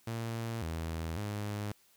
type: tone with pitch steps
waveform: sawtooth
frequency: 114.7 / 81.5 / 103.9 Hz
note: A#2 / E2 / G#2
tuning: -28 / -19 / +1 cents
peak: -31 dBFS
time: 0.07-1.72 s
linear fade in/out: 5 ms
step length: 550 ms
effects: white hiss -66 dBFS RMS until 1.96 s